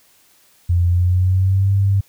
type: tone with pitch glide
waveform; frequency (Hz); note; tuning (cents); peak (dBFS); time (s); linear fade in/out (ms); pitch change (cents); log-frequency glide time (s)
sine; 87.31 to 98.57; F2 to G2; 0 to +10; -12; 0.69-2.01; 10; +210; 0.87-1.72
effects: white hiss -54 dBFS RMS until 2.08 s